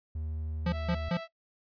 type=tone with pitch glide; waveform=triangle; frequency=78 to 77.37 Hz; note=D#2 to D#2; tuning=+5 to -9 cents; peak=-31 dBFS; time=0.15-1.09 s; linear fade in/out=5 ms; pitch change=-14 cents; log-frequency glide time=0.72-0.8 s
type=tone bursts; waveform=square; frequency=174.61 Hz; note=F3; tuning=in tune; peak=-27 dBFS; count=3; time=0.66-1.172 s; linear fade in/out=5 ms; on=64 ms; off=160 ms
type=tone; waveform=sawtooth; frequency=659.3 Hz; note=E5; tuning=in tune; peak=-34 dBFS; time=0.71-1.28 s; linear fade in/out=50 ms
effects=noise-tail reverb RT60 0.1 s tail -20 dB re dry + resampled to 11025 Hz